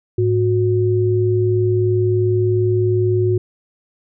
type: tone pair together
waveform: sine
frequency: 107 / 364.2 Hz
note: A2 / F#4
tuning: -48 / -27 cents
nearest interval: octave + major sixth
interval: 2121 cents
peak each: -16 dBFS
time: 0.18-3.38 s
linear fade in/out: 5 ms
effects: none